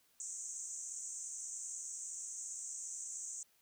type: band-pass noise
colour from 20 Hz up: pink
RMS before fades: -45 dBFS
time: 0.2-3.43 s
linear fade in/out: 2 ms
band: 6200 to 8300 Hz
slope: 96 dB/octave
effects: white hiss -72 dBFS RMS until 3.61 s